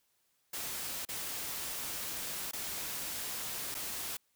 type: noise with dropouts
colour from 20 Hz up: white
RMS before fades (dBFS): -39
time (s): 0.53-4.17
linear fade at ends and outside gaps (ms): 5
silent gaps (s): 1.052-1.087 / 2.513-2.532 / 3.744-3.749
effects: white hiss -75 dBFS RMS until 4.35 s